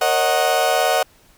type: chord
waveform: 35% pulse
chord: D# minor seventh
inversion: second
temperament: equal with one note detuned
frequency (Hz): 466.2 / 545.5 / 622.3 / 740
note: A#4 / C#5 / D#5 / F#5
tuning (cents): 0 / -28 / 0 / 0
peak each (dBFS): -23 / -21 / -19 / -17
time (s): 0.01-1.03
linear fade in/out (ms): 5
effects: pink hiss -53 dBFS RMS until 1.37 s